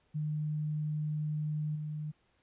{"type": "tone with level steps", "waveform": "sine", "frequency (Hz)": 151.9, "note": "D#3", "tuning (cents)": -41, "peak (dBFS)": [-31, -35], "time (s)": [0.14, 2.12], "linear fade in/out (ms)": 20, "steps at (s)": 1.75, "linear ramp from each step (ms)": 10, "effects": ["pink hiss -72 dBFS RMS until 2.42 s", "resampled to 8000 Hz"]}